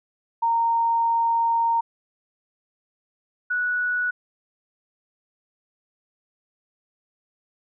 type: tone pair in turn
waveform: sine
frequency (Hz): 924 / 1471.4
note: A#5 / F#6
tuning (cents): -16 / -10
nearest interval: minor sixth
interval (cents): 806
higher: second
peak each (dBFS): -18 / -21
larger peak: first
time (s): 0.42-1.81 / 3.5-4.11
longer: first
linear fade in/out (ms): 10
effects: none